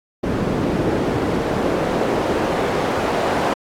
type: noise with band-pass filter sweep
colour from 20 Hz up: pink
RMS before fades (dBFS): -20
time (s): 0.23-3.54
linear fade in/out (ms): 10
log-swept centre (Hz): 270 to 640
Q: 0.95
effects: AAC 64 kbps